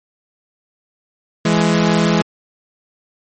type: tone pair together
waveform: sawtooth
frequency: 167.35 / 210 Hz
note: E3 / G#3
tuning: +26 / +19 cents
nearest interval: major third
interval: 393 cents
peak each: -11 dBFS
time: 1.45-2.22 s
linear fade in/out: 5 ms
effects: MP3 32 kbps